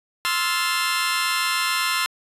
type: chord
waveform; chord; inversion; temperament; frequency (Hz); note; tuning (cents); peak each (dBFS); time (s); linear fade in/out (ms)
20% pulse; F major seventh; second; just; 1047.7 / 1309.6 / 1396.9 / 1746.1; C6 / E6 / F6 / A6; +2 / -12 / 0 / -14; -20 / -22 / -22 / -23; 0.25-2.06; 0
effects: resampled to 32000 Hz